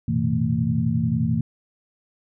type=tone cluster; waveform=sine; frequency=92.2 / 116.1 / 127.4 / 163 / 225.5 Hz; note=F#2 / A#2 / C3 / E3 / A3; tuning=-6 / -7 / -46 / -19 / +43 cents; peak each=-30 / -26 / -26 / -24 / -24 dBFS; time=0.08-1.41 s; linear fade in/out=5 ms; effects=none